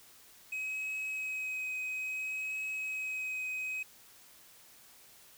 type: tone with vibrato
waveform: triangle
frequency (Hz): 2538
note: D#7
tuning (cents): +34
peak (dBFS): -33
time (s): 0.52-3.83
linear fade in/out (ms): 5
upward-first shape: triangle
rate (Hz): 0.59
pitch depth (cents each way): 14
effects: white hiss -58 dBFS RMS until 5.37 s